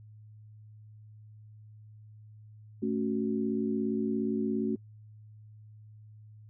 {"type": "chord", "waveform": "sine", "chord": "F# minor", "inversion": "first", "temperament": "equal", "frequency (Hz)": [220, 277.2, 370], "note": ["A3", "C#4", "F#4"], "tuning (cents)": [0, 0, 0], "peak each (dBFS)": [-30, -33, -33], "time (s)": [2.82, 4.76], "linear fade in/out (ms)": 10, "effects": ["noise-tail reverb RT60 0.1 s tail -24 dB re dry", "added 107 Hz sine -49 dBFS peak until 6.49 s"]}